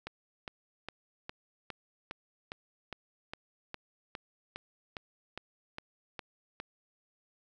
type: click train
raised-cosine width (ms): 0.3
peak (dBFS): -23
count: 17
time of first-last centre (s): 0.07-6.601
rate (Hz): 2.45
effects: none